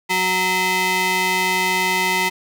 sawtooth ring-modulated tone, 554.4 Hz, C#5, in tune, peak -10 dBFS, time 0.09-2.3 s, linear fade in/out 20 ms, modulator 1480 Hz, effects none

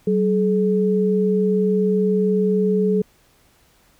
sine tone pair together, 190 / 426.5 Hz, F#3 / G#4, +46 / +46 cents, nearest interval octave + major second, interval 1400 cents, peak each -18 dBFS, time 0.07-3.02 s, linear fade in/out 5 ms, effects pink hiss -57 dBFS RMS until 3.99 s

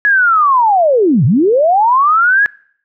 sine linear two-way sweep, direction down then up, 1700 to 107.5 to 1700 Hz, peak -7 dBFS, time 0.05-2.46 s, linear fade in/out 0 ms, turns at 1.25 s, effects noise-tail reverb RT60 0.6 s tail -24 dB re dry

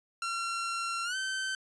sawtooth tone with pitch glide, 1366 to 1542.2 Hz, F6 to G6, -39 to -29 cents, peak -28 dBFS, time 0.22-1.55 s, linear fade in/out 2 ms, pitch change +210 cents, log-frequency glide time 1.04-1.16 s, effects resampled to 22050 Hz

